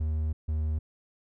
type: tone pair in turn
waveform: triangle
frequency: 77.78 / 77.47 Hz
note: D#2 / D#2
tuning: 0 / -7 cents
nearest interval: unison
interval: 7 cents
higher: first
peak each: -24 dBFS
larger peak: neither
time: 0-0.33 / 0.48-0.79 s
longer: first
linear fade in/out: 10 ms
effects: none